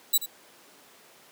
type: tone with echo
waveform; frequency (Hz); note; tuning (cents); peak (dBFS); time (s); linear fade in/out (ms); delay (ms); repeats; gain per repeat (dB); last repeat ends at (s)
10% pulse; 3930; B7; -9; -11; 0.13-0.18; 10; 82; 1; -13; 0.262
effects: pink hiss -54 dBFS RMS until 1.31 s + high-pass 300 Hz 12 dB/octave